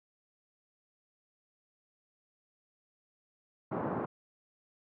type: band-pass noise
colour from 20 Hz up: pink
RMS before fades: -35 dBFS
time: 3.71-4.06 s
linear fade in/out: 10 ms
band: 140 to 1200 Hz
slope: 24 dB/octave
effects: none